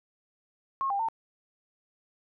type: tone with pitch steps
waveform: sine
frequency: 1082 / 798 / 903 Hz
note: C#6 / G5 / A5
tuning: -42 / +31 / +45 cents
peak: -26 dBFS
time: 0.81-1.086 s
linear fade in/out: 0 ms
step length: 92 ms
effects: none